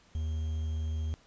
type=tone with quantisation; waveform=triangle; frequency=78.5 Hz; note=D#2; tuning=16 cents sharp; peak=-28 dBFS; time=0.15-1.14 s; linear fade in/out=0 ms; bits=9; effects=pink hiss -62 dBFS RMS until 1.26 s + resampled to 16000 Hz